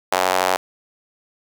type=tone with high-pass filter; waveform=sawtooth; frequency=92.3 Hz; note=F#2; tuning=4 cents flat; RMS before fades=-19 dBFS; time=0.12-0.57 s; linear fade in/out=5 ms; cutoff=710 Hz; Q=1.9; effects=none